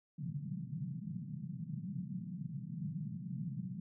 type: band-pass noise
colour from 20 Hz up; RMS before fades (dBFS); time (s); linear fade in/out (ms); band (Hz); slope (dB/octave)
white; -42; 0.18-3.8; 5; 130 to 190; 48
effects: none